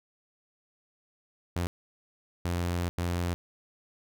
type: tone bursts at uneven times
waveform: sawtooth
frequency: 87.31 Hz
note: F2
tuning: in tune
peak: -24 dBFS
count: 3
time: 1.56-1.67 / 2.45-2.89 / 2.98-3.34 s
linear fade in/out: 0 ms
effects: none